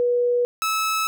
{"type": "tone pair in turn", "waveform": ["sine", "sawtooth"], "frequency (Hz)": [486.1, 1301.2], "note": ["B4", "E6"], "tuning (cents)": [-28, -23], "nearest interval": "octave + perfect fourth", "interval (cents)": 1705, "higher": "second", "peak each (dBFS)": -17, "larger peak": "neither", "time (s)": [[0, 0.45], [0.62, 1.07]], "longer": "neither", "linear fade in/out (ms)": 0, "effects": []}